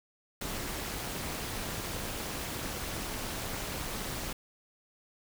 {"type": "noise with amplitude modulation", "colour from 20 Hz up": "pink", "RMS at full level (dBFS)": -34, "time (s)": [0.41, 4.33], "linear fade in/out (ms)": 5, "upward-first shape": "sine", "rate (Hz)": 227, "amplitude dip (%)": 65, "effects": []}